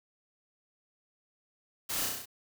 white noise with echo, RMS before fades -35 dBFS, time 1.89-2.06 s, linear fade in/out 10 ms, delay 33 ms, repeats 6, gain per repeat -2 dB, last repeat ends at 2.258 s, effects none

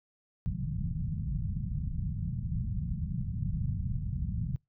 white low-pass noise, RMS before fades -33 dBFS, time 0.46-4.56 s, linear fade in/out 0 ms, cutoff 180 Hz, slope 48 dB/octave, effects noise-tail reverb RT60 0.2 s tail -26 dB re dry

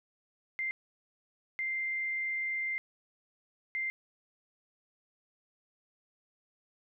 sine tone bursts at uneven times, 2092 Hz, C7, 1 cent flat, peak -31 dBFS, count 3, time 0.59-0.71 / 1.59-2.78 / 3.75-3.9 s, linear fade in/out 0 ms, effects none

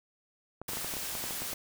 clicks, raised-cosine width 1 ms, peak -26 dBFS, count 12, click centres 0.616 / 0.691 / 0.734 / 0.771 / 0.846 / 0.938 / 0.968 / 1.152 / 1.24 / 1.308 / 1.42 / 1.531 s
white noise, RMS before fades -37 dBFS, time 0.68-1.54 s, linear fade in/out 5 ms
effects none

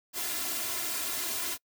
white noise with comb filter, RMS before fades -33 dBFS, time 0.13-1.58 s, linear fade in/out 50 ms, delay 2.9 ms, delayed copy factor +0.9, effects noise-tail reverb RT60 0.1 s tail -26 dB re dry + high-pass 100 Hz 12 dB/octave

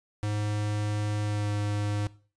square tone with pitch glide, 104.8 to 103.54 Hz, G#2 to G#2, +16 to -5 cents, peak -28 dBFS, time 0.23-2.07 s, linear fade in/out 0 ms, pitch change -21 cents, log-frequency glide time 1.23-1.52 s, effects noise-tail reverb RT60 0.4 s tail -19 dB re dry + resampled to 22050 Hz

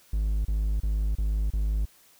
triangle tone bursts, 52.3 Hz, G#1, 13 cents sharp, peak -21 dBFS, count 5, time 0.13-1.854 s, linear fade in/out 5 ms, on 320 ms, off 31 ms, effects white hiss -58 dBFS RMS until 2.19 s

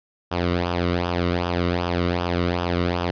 sawtooth tone with flanger, 87.6 Hz, F2, 6 cents sharp, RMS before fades -23 dBFS, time 0.31-3.11 s, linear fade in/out 10 ms, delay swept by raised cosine 0.47 to 1.22 ms, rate 2.6 Hz, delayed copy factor -0.7, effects resampled to 11025 Hz

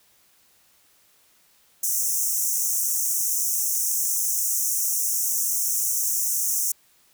pink high-pass noise, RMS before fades -24 dBFS, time 1.83-6.72 s, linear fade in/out 5 ms, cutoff 5700 Hz, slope 96 dB/octave, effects white hiss -60 dBFS RMS until 7.13 s

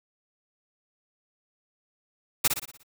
white noise with echo, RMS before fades -20 dBFS, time 2.44-2.48 s, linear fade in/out 10 ms, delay 59 ms, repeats 6, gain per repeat -6 dB, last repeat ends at 2.834 s, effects none

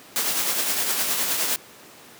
white noise with tremolo, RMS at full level -22 dBFS, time 0.16-1.56 s, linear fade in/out 0 ms, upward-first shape triangle, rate 9.7 Hz, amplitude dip 45%, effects pink hiss -46 dBFS RMS until 2.19 s + high-pass 200 Hz 12 dB/octave

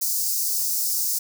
white high-pass noise, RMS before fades -24 dBFS, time 0.01-1.19 s, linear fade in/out 10 ms, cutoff 4800 Hz, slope 48 dB/octave, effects none

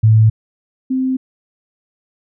sine tone pair in turn, 110 / 260.3 Hz, A2 / C4, 0 / -9 cents, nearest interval octave + minor third, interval 1491 cents, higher second, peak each -6 / -14 dBFS, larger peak first, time 0.03-0.3 / 0.9-1.17 s, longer neither, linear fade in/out 10 ms, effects none

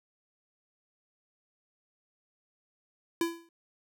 square tone with exponential decay, 335.9 Hz, E4, 33 cents sharp, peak -24 dBFS, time 3.21-3.49 s, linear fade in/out 2 ms, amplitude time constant 59 ms, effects none

